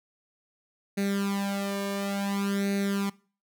sawtooth tone with flanger, 198.9 Hz, G3, 25 cents sharp, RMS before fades -29 dBFS, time 0.97-3.1 s, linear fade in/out 10 ms, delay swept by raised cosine 0.47 to 1.77 ms, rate 0.57 Hz, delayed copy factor +0.85, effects noise-tail reverb RT60 0.4 s tail -22 dB re dry

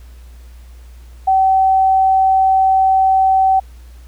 sine tone, 765 Hz, G5, 42 cents flat, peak -9 dBFS, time 1.27-3.6 s, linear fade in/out 10 ms, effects added 60 Hz sine -35 dBFS peak until 4.07 s + pink hiss -51 dBFS RMS until 4.07 s

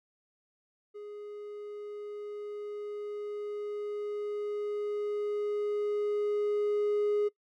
triangle tone with level ramp, 415.3 Hz, G#4, in tune, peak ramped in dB -39 to -22 dBFS, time 0.94-7.29 s, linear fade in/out 20 ms, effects noise-tail reverb RT60 0.1 s tail -23 dB re dry + tanh soft clip ceiling -20 dBFS

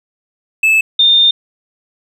triangle / sine tone pair in turn, 2616 / 3625 Hz, E7 / A#7, -14 / -49 cents, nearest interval tritone, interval 565 cents, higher second, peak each -6 dBFS, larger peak neither, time 0.63-0.81 / 0.99-1.31 s, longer second, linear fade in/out 5 ms, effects none

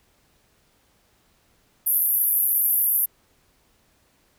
pink band-pass noise, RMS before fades -21 dBFS, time 1.86-3.06 s, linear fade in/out 10 ms, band 11000 to 14000 Hz, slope 96 dB/octave, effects pink hiss -63 dBFS RMS until 4.38 s

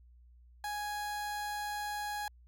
30% pulse tone, 830.6 Hz, G#5, in tune, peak -33 dBFS, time 0.64-2.28 s, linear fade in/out 2 ms, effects added 60 Hz sine -56 dBFS peak until 2.47 s

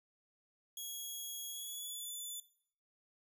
10% pulse tone with pitch glide, 3322 to 3491 Hz, G#7 to A7, 0 to -14 cents, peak -35 dBFS, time 0.77-2.4 s, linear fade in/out 2 ms, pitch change +86 cents, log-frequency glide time 1.5-2.11 s, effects noise-tail reverb RT60 0.6 s tail -18 dB re dry

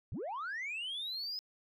sine linear sweep, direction up, 66.3 to 5110 Hz, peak -35 dBFS, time 0.12-1.39 s, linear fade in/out 0 ms, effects tanh soft clip ceiling -35 dBFS

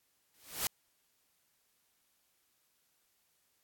white noise with exponential growth, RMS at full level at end -30 dBFS, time 0.34-0.67 s, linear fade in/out 1 ms, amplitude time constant 70 ms, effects white hiss -75 dBFS RMS until 3.63 s + AAC 64 kbps

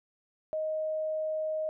sine tone, 625 Hz, D#5, 8 cents sharp, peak -29 dBFS, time 0.53-1.69 s, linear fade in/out 0 ms, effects none

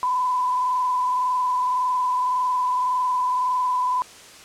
sine tone with frequency modulation, 1003 Hz, B5, 26 cents sharp, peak -19 dBFS, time 0.03-4.02 s, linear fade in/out 0 ms, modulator 21.8 Hz, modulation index 0.74, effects white hiss -44 dBFS RMS until 4.44 s + low-pass 8000 Hz 12 dB/octave

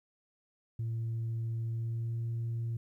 sine tone with pitch glide, 114.2 to 115.79 Hz, A#2 to A#2, -35 to -11 cents, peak -30 dBFS, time 0.79-2.77 s, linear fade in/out 5 ms, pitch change +24 cents, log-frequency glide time 1.67-2.21 s, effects tanh soft clip ceiling -30 dBFS + 12-bit

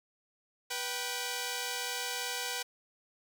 5% pulse tone pair together, 489.7 / 776 Hz, B4 / G5, -15 / -18 cents, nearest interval minor sixth, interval 797 cents, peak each -25 dBFS, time 0.7-2.63 s, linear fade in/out 10 ms, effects none

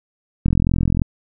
click train, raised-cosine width 5 ms, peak -5 dBFS, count 25, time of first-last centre 0.46-1.018 s, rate 43 Hz, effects none

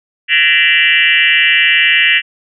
sine tone with frequency modulation, 2349 Hz, D7, in tune, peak -7 dBFS, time 0.28-2.22 s, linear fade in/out 50 ms, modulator 161 Hz, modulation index 3.9, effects none

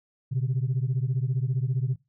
sine beating tone pair, 123.47 / 138.47 Hz, B2 / C#3, 0 / -2 cents, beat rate 15 Hz, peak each -25 dBFS, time 0.31-1.96 s, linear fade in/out 20 ms, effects noise-tail reverb RT60 0.2 s tail -18 dB re dry + tanh soft clip ceiling -19 dBFS

